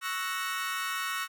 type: chord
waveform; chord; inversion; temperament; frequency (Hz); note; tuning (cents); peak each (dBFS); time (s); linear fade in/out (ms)
30% pulse; F# dominant seventh; second; equal; 1108.7 / 1318.5 / 1480 / 1864.7; C#6 / E6 / F#6 / A#6; 0 / 0 / 0 / 0; -34; 0.01-1.28; 50
effects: none